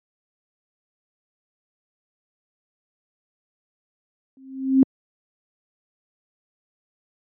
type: tone with exponential growth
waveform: sine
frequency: 265.7 Hz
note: C4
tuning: 27 cents sharp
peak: -8 dBFS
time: 4.37-4.83 s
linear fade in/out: 1 ms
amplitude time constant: 100 ms
effects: high-pass 150 Hz 12 dB/octave

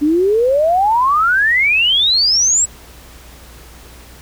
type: exponential sweep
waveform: sine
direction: up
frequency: 285.1 to 7910 Hz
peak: -10 dBFS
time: 0.01-2.66 s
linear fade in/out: 20 ms
effects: added 60 Hz sine -40 dBFS peak until 4.21 s + pink hiss -41 dBFS RMS until 4.21 s

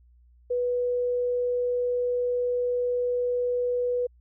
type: tone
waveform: sine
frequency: 491 Hz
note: B4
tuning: 10 cents flat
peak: -23 dBFS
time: 0.5-4.07 s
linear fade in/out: 10 ms
effects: added 60 Hz sine -54 dBFS peak until 4.2 s

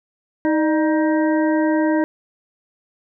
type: harmonic tone with a mistuned harmonic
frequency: 314.6 Hz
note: D#4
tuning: 19 cents sharp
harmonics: 1 / 2 / 3 / 5 / 6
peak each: -16 / -22 / -26 / -30 / -32 dBFS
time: 0.45-2.04 s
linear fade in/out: 0 ms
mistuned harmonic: 2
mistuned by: -70 cents
effects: none

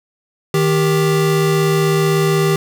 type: tone pair together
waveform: square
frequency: 156.8 / 394.3 Hz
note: D#3 / G4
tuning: +14 / +10 cents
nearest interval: octave + major third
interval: 1596 cents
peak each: -16 dBFS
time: 0.54-2.56 s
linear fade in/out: 2 ms
effects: none

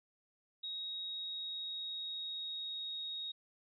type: tone with pitch glide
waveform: sine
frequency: 3782 to 3758 Hz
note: A#7 to A#7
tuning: +24 to +13 cents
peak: -39 dBFS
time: 0.63-3.32 s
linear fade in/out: 10 ms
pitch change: -11 cents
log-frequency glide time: 0.85-2.91 s
effects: none

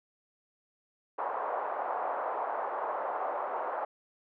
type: band-pass noise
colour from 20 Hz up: pink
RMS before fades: -34 dBFS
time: 1.18-3.85 s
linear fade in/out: 5 ms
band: 590 to 1100 Hz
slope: 24 dB/octave
effects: none

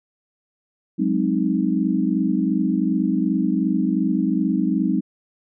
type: chord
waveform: sine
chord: Ab dominant seventh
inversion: third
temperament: equal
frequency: 185 / 207.7 / 261.6 / 311.1 Hz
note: Gb3 / Ab3 / C4 / Eb4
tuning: 0 / 0 / 0 / 0 cents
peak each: -23 dBFS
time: 0.98-5.01 s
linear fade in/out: 20 ms
effects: none

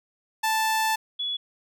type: tone pair in turn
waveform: sawtooth / sine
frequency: 880 / 3398 Hz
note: A5 / G#7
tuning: 0 / +39 cents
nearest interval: octave + major seventh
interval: 2339 cents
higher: second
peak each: -18 / -26 dBFS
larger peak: first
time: 0.43-0.96 / 1.19-1.37 s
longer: first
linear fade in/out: 10 ms
effects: none

